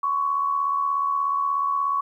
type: tone pair together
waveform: sine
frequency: 1043 / 1119.7 Hz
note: C6 / C#6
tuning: -6 / +17 cents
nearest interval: minor second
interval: 123 cents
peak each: -30 / -21 dBFS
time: 0.03-2.01 s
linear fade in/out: 5 ms
effects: 10-bit